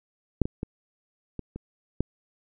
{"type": "clicks", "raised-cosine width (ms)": 3, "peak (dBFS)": [-7, -16, -17, -20, -23, -11], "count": 6, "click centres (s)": [0.417, 0.455, 0.631, 1.393, 1.56, 2.006], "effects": []}